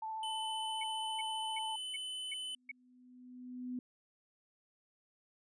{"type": "tone with vibrato", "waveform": "sine", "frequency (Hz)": 880, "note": "A5", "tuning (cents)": 0, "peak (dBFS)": -38, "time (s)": [0.02, 1.76], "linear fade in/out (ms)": 5, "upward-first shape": "triangle", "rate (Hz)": 15, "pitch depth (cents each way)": 17}
{"type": "tone", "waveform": "square", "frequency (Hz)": 3022, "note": "F#7", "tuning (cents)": 36, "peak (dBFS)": -40, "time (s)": [0.23, 2.55], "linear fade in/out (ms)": 2}
{"type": "tone bursts", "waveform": "sine", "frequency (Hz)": 2223, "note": "C#7", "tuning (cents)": 4, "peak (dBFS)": -40, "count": 6, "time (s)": [0.81, 2.716], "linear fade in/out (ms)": 5, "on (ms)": 26, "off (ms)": 350}
{"type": "tone with exponential growth", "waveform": "sine", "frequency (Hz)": 250, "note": "B3", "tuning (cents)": 21, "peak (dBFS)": -36, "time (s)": [2.41, 3.79], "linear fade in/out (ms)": 2, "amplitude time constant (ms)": 300}
{"effects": ["resampled to 22050 Hz"]}